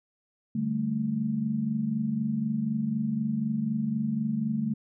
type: chord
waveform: sine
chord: D suspended fourth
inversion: none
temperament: equal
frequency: 146.83 / 196 / 220 Hz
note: D3 / G3 / A3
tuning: 0 / 0 / 0 cents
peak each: -33 / -33 / -27 dBFS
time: 0.55-4.74 s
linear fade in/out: 5 ms
effects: none